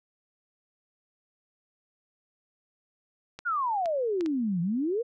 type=clicks; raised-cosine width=0.2 ms; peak=-23 dBFS; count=4; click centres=3.39 / 3.858 / 4.209 / 4.261 s
type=exponential two-way sweep; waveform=sine; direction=down then up; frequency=1480 to 164.81 to 497.8 Hz; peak=-25 dBFS; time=3.45-5.03 s; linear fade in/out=20 ms; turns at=4.61 s
effects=none